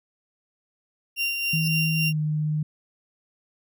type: tone with tremolo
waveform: 35% pulse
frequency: 2770 Hz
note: F7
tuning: 15 cents flat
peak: -21 dBFS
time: 1.16-2.13 s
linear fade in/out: 50 ms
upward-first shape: sine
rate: 3.6 Hz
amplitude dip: 40%
type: tone with pitch glide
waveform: sine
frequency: 158.9 to 152.6 Hz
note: D#3 to D#3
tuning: +37 to -33 cents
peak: -22 dBFS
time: 1.53-2.63 s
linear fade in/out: 5 ms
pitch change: -70 cents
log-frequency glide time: 2.01-2.2 s
type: tone with exponential growth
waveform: sawtooth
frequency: 5274 Hz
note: E8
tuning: in tune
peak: -24 dBFS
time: 1.54-1.68 s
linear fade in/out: 5 ms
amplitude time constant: 29 ms
effects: none